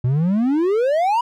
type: exponential sweep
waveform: triangle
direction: up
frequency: 118.5 to 987.8 Hz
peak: -13 dBFS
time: 0.04-1.21 s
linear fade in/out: 5 ms
effects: none